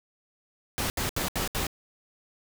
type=noise bursts; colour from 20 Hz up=pink; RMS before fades=-29 dBFS; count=5; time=0.78-1.668 s; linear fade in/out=0 ms; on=120 ms; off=72 ms; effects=none